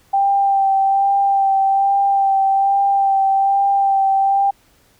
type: tone with vibrato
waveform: sine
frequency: 786 Hz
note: G5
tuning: 4 cents sharp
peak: -12 dBFS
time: 0.13-4.51 s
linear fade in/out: 10 ms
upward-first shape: sine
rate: 1.2 Hz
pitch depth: 18 cents each way
effects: pink hiss -55 dBFS RMS until 4.99 s